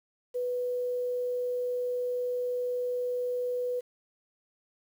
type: tone with quantisation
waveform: sine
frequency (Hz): 493.9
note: B4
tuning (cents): 0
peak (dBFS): -28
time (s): 0.34-3.81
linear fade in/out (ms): 20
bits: 9
effects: none